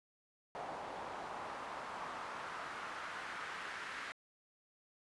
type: noise with band-pass filter sweep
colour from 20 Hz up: pink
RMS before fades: -45 dBFS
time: 0.55-4.12 s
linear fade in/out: 0 ms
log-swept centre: 750 to 1700 Hz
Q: 1.8
effects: resampled to 24000 Hz